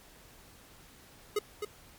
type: tone with echo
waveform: square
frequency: 418.3 Hz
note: G#4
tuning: 12 cents sharp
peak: -27 dBFS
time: 1.36-1.39 s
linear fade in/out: 5 ms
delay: 260 ms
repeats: 1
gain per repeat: -6 dB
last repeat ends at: 1.65 s
effects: pink hiss -56 dBFS RMS until 1.98 s + MP3 96 kbps